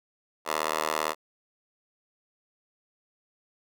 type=tone with high-pass filter; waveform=10% pulse; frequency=77.78 Hz; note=D#2; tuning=in tune; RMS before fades=-29 dBFS; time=0.45-1.15 s; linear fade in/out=50 ms; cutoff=760 Hz; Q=2.2; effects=none